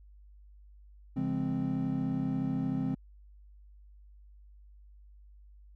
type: chord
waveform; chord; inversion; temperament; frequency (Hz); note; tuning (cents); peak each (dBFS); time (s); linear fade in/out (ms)
triangle; Db major seventh; none; equal with one note detuned; 138.59 / 171.22 / 207.7 / 261.6; Db3 / F3 / Ab3 / C4; 0 / -34 / 0 / 0; -34 / -34 / -35 / -30; 1.16-2.95; 10
effects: added 50 Hz sine -52 dBFS peak until 5.75 s